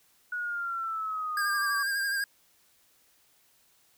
sine exponential sweep, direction down, 1466 to 1138 Hz, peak -30 dBFS, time 0.32-1.83 s, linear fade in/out 5 ms
square tone with vibrato, 1608 Hz, G6, 44 cents sharp, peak -28 dBFS, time 1.37-2.24 s, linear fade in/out 2 ms, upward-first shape sine, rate 12 Hz, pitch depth 34 cents each way
effects white hiss -65 dBFS RMS until 3.97 s

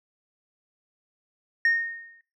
sine tone with exponential decay, 1846 Hz, A#6, 17 cents flat, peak -14 dBFS, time 1.65-2.21 s, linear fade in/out 2 ms, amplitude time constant 120 ms, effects noise-tail reverb RT60 0.3 s tail -19 dB re dry + tanh soft clip ceiling -16 dBFS

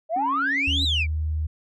sine exponential two-way sweep, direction up then down, 615 to 4033 to 2226 Hz, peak -20 dBFS, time 0.09-1.07 s, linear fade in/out 50 ms, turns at 0.84 s
sine tone with vibrato, 277.2 Hz, C#4, in tune, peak -29 dBFS, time 0.16-0.85 s, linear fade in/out 5 ms, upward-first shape square, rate 17 Hz, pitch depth 10 cents each way
sine tone with pitch glide, 77 to 77.67 Hz, D#2 to D#2, -17 to -2 cents, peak -22 dBFS, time 0.67-1.47 s, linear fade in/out 10 ms, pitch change +15 cents, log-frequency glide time 0.89-0.96 s
effects tanh soft clip ceiling -15 dBFS

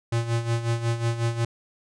square tone with tremolo, 116.54 Hz, A#2, in tune, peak -21 dBFS, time 0.12-1.45 s, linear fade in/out 5 ms, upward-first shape sine, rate 5.5 Hz, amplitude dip 70%, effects resampled to 22050 Hz

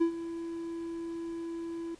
triangle tone with ADSR envelope, 334.1 Hz, E4, 23 cents sharp, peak -19 dBFS, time 0-1.95 s, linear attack 16 ms, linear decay 94 ms, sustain -14 dB, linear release 6 ms, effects pink hiss -58 dBFS RMS until 1.99 s + resampled to 22050 Hz

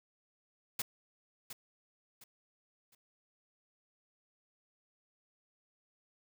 white noise with echo, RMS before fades -35 dBFS, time 0.79-0.82 s, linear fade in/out 5 ms, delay 710 ms, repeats 3, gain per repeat -10 dB, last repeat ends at 2.95 s, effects none

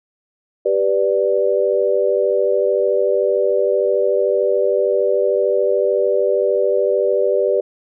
sine chord, G major, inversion none, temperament equal, 392 / 493.9 / 587.3 Hz, G4 / B4 / D5, 0 / 0 / 0 cents, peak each -18 dBFS, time 0.65-7.61 s, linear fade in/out 10 ms, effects none

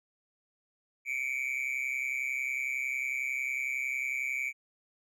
triangle tone with amplitude modulation, 2299 Hz, D7, 37 cents flat, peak -25 dBFS, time 1.05-4.53 s, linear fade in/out 50 ms, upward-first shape sine, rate 131 Hz, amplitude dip 90%, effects none

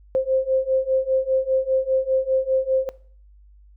sine beating tone pair, 523.3 / 528.3 Hz, C5 / C5, 0 / +17 cents, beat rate 5 Hz, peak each -22 / -21 dBFS, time 0.15-2.89 s, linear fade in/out 0 ms, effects noise-tail reverb RT60 0.5 s tail -20 dB re dry + added 50 Hz sine -47 dBFS peak until 3.76 s

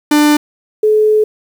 45% pulse / sine tone pair in turn, 297.4 / 428.7 Hz, D4 / A4, +22 / -45 cents, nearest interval tritone, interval 633 cents, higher second, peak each -7 dBFS, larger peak neither, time 0.11-0.37 / 0.83-1.24 s, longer second, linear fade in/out 5 ms, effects 7-bit

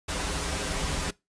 pink noise with comb filter, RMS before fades -30 dBFS, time 0.08-1.11 s, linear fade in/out 10 ms, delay 8.6 ms, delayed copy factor -1, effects noise-tail reverb RT60 0.2 s tail -21 dB re dry + resampled to 22050 Hz

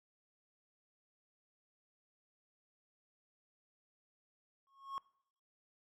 triangle tone with exponential growth, 1092 Hz, C#6, 26 cents flat, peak -34 dBFS, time 4.67-4.98 s, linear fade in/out 0 ms, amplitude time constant 67 ms, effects noise-tail reverb RT60 0.7 s tail -23 dB re dry

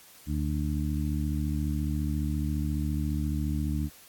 harmonic tone, 74.5 Hz, D2, 25 cents sharp, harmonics 1 / 2 / 3 / 4, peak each -29 / -32 / -34 / -35 dBFS, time 0.26-3.9 s, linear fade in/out 50 ms, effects white hiss -53 dBFS RMS until 4.08 s + AAC 64 kbps

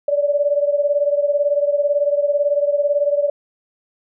sine beating tone pair, 574 / 592 Hz, D5 / D5, -40 / +14 cents, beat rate 18 Hz, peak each -16 / -20 dBFS, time 0.08-3.3 s, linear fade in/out 5 ms, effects none

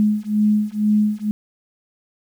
sine beating tone pair, 210 / 212.1 Hz, G#3 / G#3, +19 / +37 cents, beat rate 2.1 Hz, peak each -18 dBFS, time 0-1.31 s, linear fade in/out 0 ms, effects 8-bit

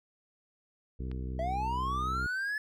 harmonic tone, 63.8 Hz, C2, 43 cents flat, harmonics 1 / 2 / 3 / 4 / 5 / 6 / 7, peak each -35 / -41 / -45 / -47 / -49 / -51 / -52 dBFS, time 0.99-2.27 s, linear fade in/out 10 ms
click, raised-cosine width 0.3 ms, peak -33 dBFS, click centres 1.115 s
triangle linear sweep, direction up, 643 to 1734 Hz, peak -29 dBFS, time 1.39-2.58 s, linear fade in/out 2 ms
effects none

